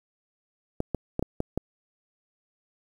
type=clicks; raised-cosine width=2 ms; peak=-13 dBFS; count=6; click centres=0.804 / 0.947 / 1.194 / 1.226 / 1.404 / 1.576 s; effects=8-bit